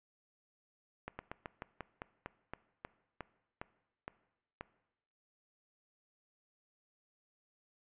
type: slowing click train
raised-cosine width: 0.5 ms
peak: -26 dBFS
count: 14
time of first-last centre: 1.08-4.61 s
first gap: 110 ms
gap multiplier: 1.14
effects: noise-tail reverb RT60 0.9 s tail -19 dB re dry + resampled to 8000 Hz